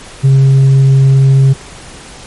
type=tone with tanh clipping; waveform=sine; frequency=135.1 Hz; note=C#3; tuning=44 cents flat; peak=-4 dBFS; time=0.23-1.54 s; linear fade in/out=20 ms; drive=2 dB; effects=pink hiss -32 dBFS RMS until 2.26 s + MP3 48 kbps